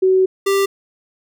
sine / square tone pair in turn, 376.1 / 393.7 Hz, F#4 / G4, +28 / +8 cents, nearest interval minor second, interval 80 cents, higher second, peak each -10 / -14 dBFS, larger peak first, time 0.02-0.26 / 0.46-0.66 s, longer first, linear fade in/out 10 ms, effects none

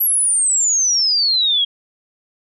sine exponential sweep, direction down, 11870 to 3244 Hz, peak -13 dBFS, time 0-1.65 s, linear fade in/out 10 ms, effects none

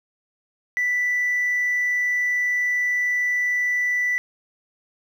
triangle tone with hard clipping, 1975.5 Hz, B6, in tune, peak -19 dBFS, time 0.77-4.18 s, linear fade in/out 0 ms, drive 2 dB, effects none

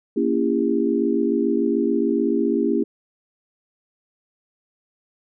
sine chord, A# diminished seventh, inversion none, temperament just, 233.1 / 279.7 / 335.6 / 402.8 Hz, A#3 / C#4 / E4 / G4, 0 / +16 / +31 / +47 cents, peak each -23 dBFS, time 0.16-2.84 s, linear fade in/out 10 ms, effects none

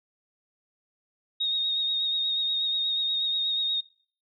sine tone with vibrato, 3732 Hz, A#7, 1 cent sharp, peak -24 dBFS, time 1.4-3.81 s, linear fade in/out 10 ms, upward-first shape sine, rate 8.3 Hz, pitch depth 25 cents each way, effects noise-tail reverb RT60 0.5 s tail -25 dB re dry

